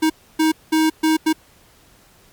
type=tone bursts at uneven times; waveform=square; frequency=315.9 Hz; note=D#4; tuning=26 cents sharp; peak=-14 dBFS; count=5; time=0.02-0.1 / 0.39-0.52 / 0.72-0.9 / 1.03-1.17 / 1.26-1.33 s; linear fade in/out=10 ms; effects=pink hiss -52 dBFS RMS until 2.32 s + MP3 96 kbps